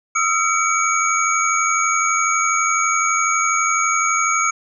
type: tone cluster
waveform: sine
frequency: 1263 / 1355 / 2268 / 6640 Hz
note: D#6 / E6 / C#7 / G#8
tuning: +26 / +47 / +39 / -1 cents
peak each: -21 dBFS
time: 0.15-4.51 s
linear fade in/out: 10 ms
effects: none